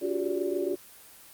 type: tone cluster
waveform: sine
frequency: 288.1 / 356.3 / 383.4 / 402.9 / 577 Hz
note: D4 / F4 / G4 / G4 / D5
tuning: -33 / +35 / -38 / +48 / -31 cents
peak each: -36 / -30 / -32 / -35 / -35 dBFS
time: 0.01-0.76 s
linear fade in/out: 20 ms
effects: white hiss -51 dBFS RMS until 1.33 s + Opus 24 kbps